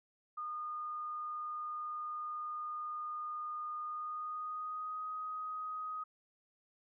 sine tone with pitch glide, 1223 to 1253.8 Hz, D#6 to D#6, -30 to +13 cents, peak -38 dBFS, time 0.37-6.04 s, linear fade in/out 10 ms, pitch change +43 cents, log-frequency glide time 3.81-5.06 s, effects none

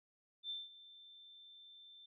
sine tone with ADSR envelope, 3555 Hz, A7, 17 cents sharp, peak -39 dBFS, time 0.43-2.06 s, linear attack 66 ms, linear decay 190 ms, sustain -17 dB, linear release 5 ms, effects none

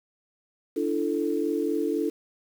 sine chord, D suspended second, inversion none, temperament equal with one note detuned, 293.7 / 337.5 / 440 Hz, D4 / E4 / A4, 0 / +41 / 0 cents, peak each -28 dBFS, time 0.76-2.1 s, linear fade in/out 10 ms, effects 8-bit

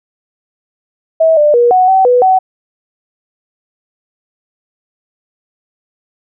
sine tone with pitch steps, 646 / 595 / 479.1 / 739 / 763 / 493.5 / 753 Hz, E5 / D5 / A#4 / F#5 / G5 / B4 / F#5, -35 / +22 / +47 / -2 / -47 / -1 / +30 cents, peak -5 dBFS, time 1.2-2.39 s, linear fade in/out 10 ms, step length 170 ms, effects none

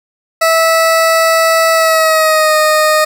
20% pulse tone with pitch glide, 653 to 617.4 Hz, E5 to D#5, -17 to -14 cents, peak -3 dBFS, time 0.41-3.05 s, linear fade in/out 10 ms, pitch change -97 cents, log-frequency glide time 1.73-2.56 s, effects 7-bit

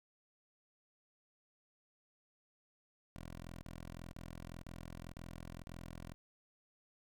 10% pulse tone bursts, 42.38 Hz, E1, 49 cents sharp, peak -39 dBFS, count 6, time 3.16-6.14 s, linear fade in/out 0 ms, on 470 ms, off 32 ms, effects none

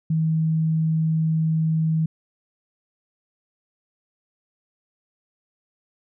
sine tone, 159.7 Hz, D#3, 45 cents sharp, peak -18 dBFS, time 0.1-2.06 s, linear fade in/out 5 ms, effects none

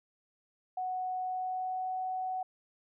sine tone with pitch glide, 740 to 746 Hz, F#5 to F#5, 0 to +14 cents, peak -32 dBFS, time 0.77-2.43 s, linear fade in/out 5 ms, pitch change +14 cents, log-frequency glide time 1.21-1.98 s, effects none

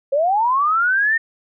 sine linear sweep, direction up, 530 to 1845 Hz, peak -14 dBFS, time 0.12-1.18 s, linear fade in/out 10 ms, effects none

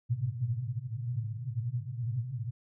white band-pass noise, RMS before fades -34 dBFS, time 0.09-2.51 s, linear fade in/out 20 ms, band 110 to 130 Hz, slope 96 dB/octave, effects none

